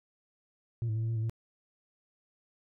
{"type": "tone with pitch steps", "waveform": "sine", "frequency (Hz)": [116.2, 108.9, 111.9, 113, 114.7, 110.3, 113.4], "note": ["A#2", "A2", "A2", "A2", "A#2", "A2", "A#2"], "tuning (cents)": [-5, -17, 30, 47, -28, 5, -47], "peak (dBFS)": -26, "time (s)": [0.82, 1.296], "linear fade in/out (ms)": 0, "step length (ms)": 68, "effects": ["tanh soft clip ceiling -28 dBFS"]}